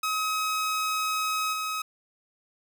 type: tone with level steps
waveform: sawtooth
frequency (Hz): 1272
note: D#6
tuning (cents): +38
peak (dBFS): -22 / -25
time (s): 0.03-1.82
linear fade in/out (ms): 5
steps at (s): 1.52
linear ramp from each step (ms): 20
effects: none